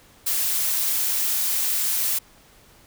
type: noise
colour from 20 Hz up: blue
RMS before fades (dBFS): -23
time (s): 0.26-2.19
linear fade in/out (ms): 10
effects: pink hiss -53 dBFS RMS until 2.86 s